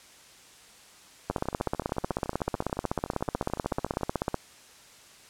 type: two click trains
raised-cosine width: 1 ms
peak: -24 / -12 dBFS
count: 38 / 50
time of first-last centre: 1.31-4.011 / 1.3-4.343 s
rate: 13.7 / 16.1 Hz
effects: white hiss -53 dBFS RMS until 5.29 s + low-pass 9000 Hz 12 dB/octave